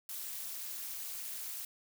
blue noise with amplitude modulation, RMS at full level -38 dBFS, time 0.09-1.65 s, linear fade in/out 2 ms, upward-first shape sine, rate 258 Hz, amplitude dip 90%, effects none

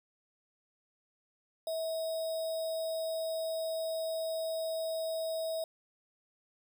sine tone with sample-and-hold, 647 Hz, E5, 32 cents flat, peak -32 dBFS, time 1.67-5.64 s, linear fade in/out 2 ms, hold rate 4410 Hz, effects none

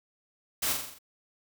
white noise with echo, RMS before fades -29 dBFS, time 0.62-0.73 s, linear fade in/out 10 ms, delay 43 ms, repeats 6, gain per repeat -4 dB, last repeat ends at 0.988 s, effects none

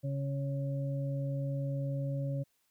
harmonic tone, 138.59 Hz, C#3, in tune, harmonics 1 / 2 / 4, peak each -32 / -43 / -41 dBFS, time 0.03-2.44 s, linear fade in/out 20 ms, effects white hiss -75 dBFS RMS until 2.7 s

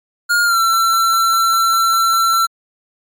square tone with pitch glide, 1421 to 1347.5 Hz, F6 to E6, +30 to +38 cents, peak -12 dBFS, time 0.29-2.47 s, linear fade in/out 20 ms, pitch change -92 cents, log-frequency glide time 0.44-0.58 s, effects MP3 96 kbps

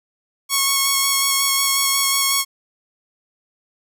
5% pulse tone with vibrato, 1100 Hz, C#6, 14 cents flat, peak -4 dBFS, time 0.49-2.45 s, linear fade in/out 50 ms, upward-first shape square, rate 5.5 Hz, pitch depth 11 cents each way, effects none

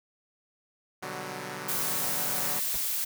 5% pulse chord, G major seventh, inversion first, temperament equal, 123.47 / 146.83 / 185 / 196 Hz, B2 / D3 / F#3 / G3, 0 / 0 / 0 / 0 cents, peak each -31 / -29 / -28 / -33 dBFS, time 1.02-2.6 s, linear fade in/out 10 ms
blue noise, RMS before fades -30 dBFS, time 1.68-3.05 s, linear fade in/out 10 ms
pink noise with exponential decay, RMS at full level -34 dBFS, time 2.74-2.84 s, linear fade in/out 2 ms, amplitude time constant 20 ms
effects none

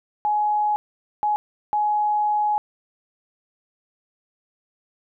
sine tone bursts at uneven times, 840 Hz, G#5, 19 cents sharp, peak -18 dBFS, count 3, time 0.25-0.76 / 1.23-1.36 / 1.73-2.58 s, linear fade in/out 0 ms, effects none

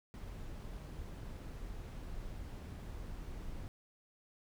brown noise, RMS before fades -45 dBFS, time 0.14-3.68 s, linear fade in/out 0 ms, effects none

